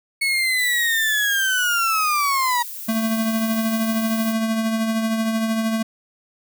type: linear sweep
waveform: 35% pulse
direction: down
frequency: 2207 to 944 Hz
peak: -16 dBFS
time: 0.21-2.63 s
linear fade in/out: 10 ms
type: noise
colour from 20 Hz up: violet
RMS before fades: -33 dBFS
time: 0.58-4.33 s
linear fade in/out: 10 ms
type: tone with tremolo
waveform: square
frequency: 222.9 Hz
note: A3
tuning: 23 cents sharp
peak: -18 dBFS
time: 2.88-5.83 s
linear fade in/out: 10 ms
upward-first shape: triangle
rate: 13 Hz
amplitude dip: 45%
effects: none